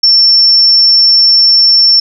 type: tone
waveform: sine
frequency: 5410 Hz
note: E8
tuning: 44 cents sharp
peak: -3 dBFS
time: 0.03-2 s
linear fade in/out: 5 ms
effects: none